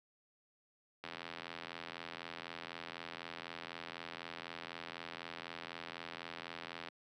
click train, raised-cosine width 0.3 ms, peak -27 dBFS, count 492, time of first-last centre 1.04-6.885 s, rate 84 Hz, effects high-pass 200 Hz 12 dB/octave

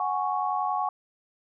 sine chord, F# suspended second, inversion none, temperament equal, 740 / 830.6 / 1108.7 Hz, F#5 / G#5 / C#6, 0 / 0 / 0 cents, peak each -29 dBFS, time 0-0.89 s, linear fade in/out 2 ms, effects none

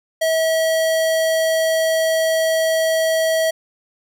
square tone, 645 Hz, E5, 38 cents flat, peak -16 dBFS, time 0.21-3.51 s, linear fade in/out 10 ms, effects none

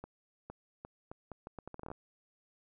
accelerating click train, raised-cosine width 1 ms, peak -30 dBFS, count 15, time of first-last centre 0.04-1.916 s, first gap 460 ms, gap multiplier 0.76, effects none

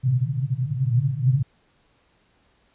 pink band-pass noise, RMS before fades -22 dBFS, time 0.03-1.43 s, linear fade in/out 10 ms, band 120 to 140 Hz, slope 96 dB/octave, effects pink hiss -63 dBFS RMS until 2.74 s + resampled to 8000 Hz

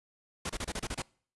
pink noise bursts, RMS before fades -35 dBFS, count 8, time 0.45-1.021 s, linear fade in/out 5 ms, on 46 ms, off 29 ms, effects noise-tail reverb RT60 0.5 s tail -25 dB re dry + resampled to 24000 Hz

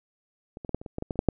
clicks, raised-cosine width 2 ms, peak -26 / -24 / -20 / -12 / -27 / -24 / -18 / -18 / -16 / -30 / -8 / -7 dBFS, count 12, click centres 0.571 / 0.648 / 0.693 / 0.746 / 0.815 / 0.862 / 0.984 / 1.024 / 1.108 / 1.157 / 1.191 / 1.287 s, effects none

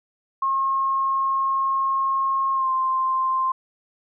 sine tone with pitch glide, 1078 to 1047.9 Hz, C#6 to C6, -49 to +2 cents, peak -19 dBFS, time 0.42-3.52 s, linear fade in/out 5 ms, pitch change -49 cents, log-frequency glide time 2.53-2.69 s, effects none

